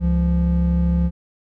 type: tone pair together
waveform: triangle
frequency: 68.58 / 172.8 Hz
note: C#2 / F3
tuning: -18 / -18 cents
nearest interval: octave + major third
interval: 1600 cents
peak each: -16 dBFS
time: 0-1.11 s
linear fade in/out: 50 ms
effects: none